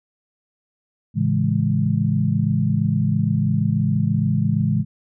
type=chord; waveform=sine; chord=A major seventh; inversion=none; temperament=equal; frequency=110 / 138.59 / 164.81 / 207.7 Hz; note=A2 / C#3 / E3 / G#3; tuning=0 / 0 / 0 / 0 cents; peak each=-22 dBFS; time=1.14-4.85 s; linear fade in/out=50 ms; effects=none